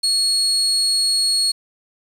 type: tone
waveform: 35% pulse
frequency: 4326 Hz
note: C#8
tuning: 43 cents flat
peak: -14 dBFS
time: 0.03-1.52 s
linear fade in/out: 10 ms
effects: resampled to 32000 Hz + 7-bit